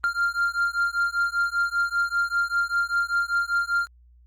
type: beating tone pair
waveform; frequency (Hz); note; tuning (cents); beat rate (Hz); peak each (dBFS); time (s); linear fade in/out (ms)
triangle; 1392 / 1397.1; F6 / F6; -6 / 0; 5.1; -23; 0.04-3.87; 0
effects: added 60 Hz sine -51 dBFS peak until 4.26 s + Opus 32 kbps